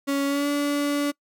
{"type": "tone with pitch glide", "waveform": "35% pulse", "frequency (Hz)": [279, 288], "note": ["C#4", "D4"], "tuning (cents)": [11, -34], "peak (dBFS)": -20, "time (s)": [0.07, 1.12], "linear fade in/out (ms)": 20, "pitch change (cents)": 55, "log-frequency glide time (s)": [0.26, 0.48], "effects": ["noise-tail reverb RT60 0.1 s tail -24 dB re dry"]}